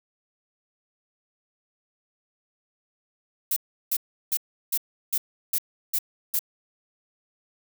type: noise bursts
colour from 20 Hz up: violet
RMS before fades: -24 dBFS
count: 8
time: 3.51-6.392 s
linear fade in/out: 5 ms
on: 54 ms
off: 350 ms
effects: none